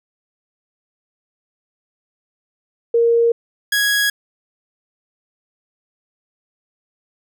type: tone pair in turn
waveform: sine / sawtooth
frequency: 466.2 / 1661.3 Hz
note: A#4 / G#6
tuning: 0 / 0 cents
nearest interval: octave + minor seventh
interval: 2200 cents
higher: second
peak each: -11 dBFS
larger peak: neither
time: 2.94-3.32 / 3.72-4.1 s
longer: neither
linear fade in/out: 5 ms
effects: none